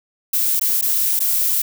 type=noise with dropouts; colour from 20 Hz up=violet; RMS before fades=-18 dBFS; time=0.33-1.62 s; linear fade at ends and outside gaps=5 ms; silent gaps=0.596-0.612 / 0.813-0.823 / 1.193-1.203 s; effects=none